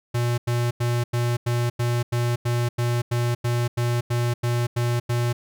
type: tone bursts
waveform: square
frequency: 120 Hz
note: B2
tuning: 49 cents flat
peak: -21 dBFS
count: 16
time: 0.14-5.33 s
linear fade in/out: 10 ms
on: 240 ms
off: 90 ms
effects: none